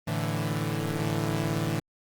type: chord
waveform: sawtooth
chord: A suspended fourth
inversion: none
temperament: equal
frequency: 110 / 146.83 / 164.81 Hz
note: A2 / D3 / E3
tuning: 0 / 0 / 0 cents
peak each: -27 dBFS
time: 0.07-1.8 s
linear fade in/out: 10 ms
effects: Opus 24 kbps